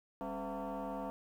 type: tone with frequency modulation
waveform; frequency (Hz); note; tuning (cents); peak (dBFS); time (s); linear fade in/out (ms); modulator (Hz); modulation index
sine; 198.6; G3; +23; -36; 0.21-1.1; 0; 236; 3.5
effects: tanh soft clip ceiling -34 dBFS + 11-bit

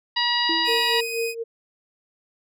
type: harmonic tone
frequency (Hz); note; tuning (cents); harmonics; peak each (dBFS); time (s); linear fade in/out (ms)
960; B5; -49; 1 / 2 / 3 / 4 / 5; -26 / -26 / -26 / -26 / -26; 0.16-1.01; 10
type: tone with exponential decay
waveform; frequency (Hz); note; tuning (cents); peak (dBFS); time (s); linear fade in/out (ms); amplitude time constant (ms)
sine; 329.6; E4; 0; -24; 0.49-1.05; 5; 120
type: tone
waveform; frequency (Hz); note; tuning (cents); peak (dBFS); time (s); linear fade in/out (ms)
sawtooth; 2502; D#7; +9; -25; 0.64-1.35; 50
type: tone with tremolo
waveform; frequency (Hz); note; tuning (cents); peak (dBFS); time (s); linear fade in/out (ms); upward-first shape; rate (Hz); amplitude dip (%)
sine; 460; A#4; -23; -22; 0.67-1.44; 20; sine; 4.1; 75
effects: none

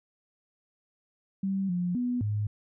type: tone with pitch steps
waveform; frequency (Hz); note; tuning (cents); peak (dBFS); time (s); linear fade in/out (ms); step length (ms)
sine; 193.8 / 177.4 / 245.9 / 104.8; G3 / F3 / B3 / G#2; -20 / +27 / -7 / +16; -26; 1.43-2.47; 5; 260
effects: none

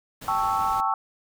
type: noise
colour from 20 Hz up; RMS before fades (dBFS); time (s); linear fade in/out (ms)
pink; -40; 0.21-0.81; 10
type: chord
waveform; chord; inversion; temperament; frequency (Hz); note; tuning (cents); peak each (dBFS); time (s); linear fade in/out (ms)
sine; A dominant seventh; third; equal; 784 / 880 / 1108.7 / 1318.5; G5 / A5 / C#6 / E6; 0 / 0 / 0 / 0; -27; 0.28-0.94; 2
effects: none

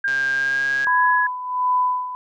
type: tone with pitch glide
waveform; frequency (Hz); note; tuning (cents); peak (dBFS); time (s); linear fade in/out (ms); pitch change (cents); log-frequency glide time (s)
sine; 1602 to 1675.8; G6 to G#6; +37 to +15; -18; 0.04-1.27; 5; +78; 0.33-1.1
type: click train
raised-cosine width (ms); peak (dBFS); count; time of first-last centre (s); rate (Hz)
0.2; -17; 105; 0.08-0.845; 136
type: tone with tremolo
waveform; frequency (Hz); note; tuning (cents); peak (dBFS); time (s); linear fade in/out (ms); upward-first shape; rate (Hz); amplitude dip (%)
sine; 1000; B5; +21; -15; 0.87-2.15; 0; sine; 1.4; 75
effects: none

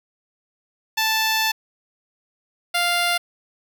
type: tone pair in turn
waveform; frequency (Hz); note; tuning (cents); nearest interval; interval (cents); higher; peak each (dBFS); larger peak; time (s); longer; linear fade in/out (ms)
10% pulse; 880 / 698.5; A5 / F5; 0 / 0; major third; 400; first; -10; neither; 0.97-1.52 / 2.74-3.18; first; 10
effects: none

